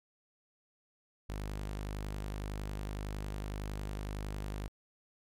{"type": "tone", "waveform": "sawtooth", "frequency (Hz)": 50.9, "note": "G#1", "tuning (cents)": -34, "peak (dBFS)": -33, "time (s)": [1.29, 4.68], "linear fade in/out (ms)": 5, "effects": ["MP3 96 kbps"]}